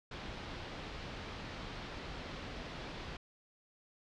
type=low-pass noise; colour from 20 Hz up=pink; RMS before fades=-45 dBFS; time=0.11-3.17 s; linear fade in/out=5 ms; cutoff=4500 Hz; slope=24 dB/octave; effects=none